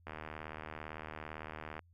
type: click train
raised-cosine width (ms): 0.5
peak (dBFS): -28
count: 135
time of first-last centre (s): 0.07-1.792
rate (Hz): 77.8
effects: added 86 Hz sine -62 dBFS peak until 1.93 s